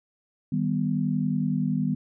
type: chord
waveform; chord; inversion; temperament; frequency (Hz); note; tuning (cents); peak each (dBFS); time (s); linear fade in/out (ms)
sine; Eb augmented; none; equal; 155.56 / 196 / 246.9; Eb3 / G3 / B3; 0 / 0 / 0; -27; 0.52-1.95; 5
effects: none